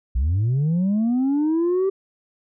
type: linear sweep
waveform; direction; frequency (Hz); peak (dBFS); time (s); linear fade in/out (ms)
sine; up; 55.4 to 392; -15; 0.15-1.9; 10
effects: tanh soft clip ceiling -16 dBFS